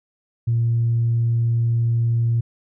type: tone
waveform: sine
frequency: 116.54 Hz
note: A#2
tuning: in tune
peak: -15 dBFS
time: 0.47-2.41 s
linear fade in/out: 10 ms
effects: tanh soft clip ceiling -12 dBFS